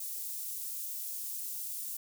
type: high-pass noise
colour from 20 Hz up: white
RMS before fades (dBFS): -39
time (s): 0-1.97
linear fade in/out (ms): 5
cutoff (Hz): 8500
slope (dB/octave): 12
effects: none